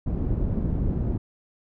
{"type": "low-pass noise", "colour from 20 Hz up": "pink", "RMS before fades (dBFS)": -25, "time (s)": [0.06, 1.18], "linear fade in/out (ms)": 10, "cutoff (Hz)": 260, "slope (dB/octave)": 12, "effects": []}